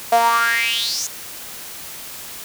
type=tone with high-pass filter sweep; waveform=sawtooth; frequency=232 Hz; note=A#3; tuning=8 cents flat; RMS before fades=-18 dBFS; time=0.12-1.07 s; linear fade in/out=5 ms; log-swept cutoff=650 to 6800 Hz; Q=6.8; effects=white hiss -34 dBFS RMS until 2.44 s